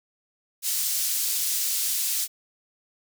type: high-pass noise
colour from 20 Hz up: pink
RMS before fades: -26 dBFS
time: 0.62-2.28 s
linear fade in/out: 50 ms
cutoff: 5800 Hz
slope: 12 dB/octave
effects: none